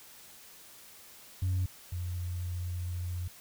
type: tone pair in turn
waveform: sine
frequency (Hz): 92.3 / 88.52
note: F#2 / F2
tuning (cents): -4 / +24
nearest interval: minor second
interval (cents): 72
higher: first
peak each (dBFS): -25 / -32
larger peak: first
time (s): 1.42-1.66 / 1.92-3.28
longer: second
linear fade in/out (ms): 5
effects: tanh soft clip ceiling -25 dBFS + white hiss -53 dBFS RMS until 3.4 s